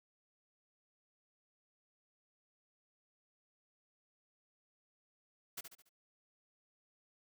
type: noise with echo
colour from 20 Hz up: white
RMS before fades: -43 dBFS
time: 5.57-5.61 s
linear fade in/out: 10 ms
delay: 71 ms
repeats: 4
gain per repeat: -7 dB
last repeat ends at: 5.894 s
effects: none